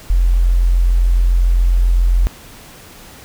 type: tone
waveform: sine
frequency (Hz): 43.65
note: F1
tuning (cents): 0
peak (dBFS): -9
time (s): 0.1-2.27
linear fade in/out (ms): 0
effects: pink hiss -39 dBFS RMS until 3.24 s